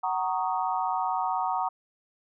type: chord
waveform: sine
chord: D# minor seventh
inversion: first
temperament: equal with one note detuned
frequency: 749 / 932.3 / 1108.7 / 1244.5 Hz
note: F#5 / A#5 / C#6 / D#6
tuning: +21 / 0 / 0 / 0 cents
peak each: -29 / -29 / -34 / -34 dBFS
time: 0.03-1.69 s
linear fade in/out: 10 ms
effects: none